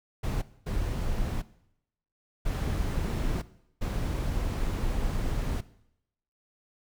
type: noise bursts at uneven times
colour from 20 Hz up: brown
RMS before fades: -29 dBFS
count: 4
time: 0.23-0.42 / 0.66-1.42 / 2.45-3.42 / 3.81-5.61 s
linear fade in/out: 10 ms
effects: noise-tail reverb RT60 0.8 s tail -18 dB re dry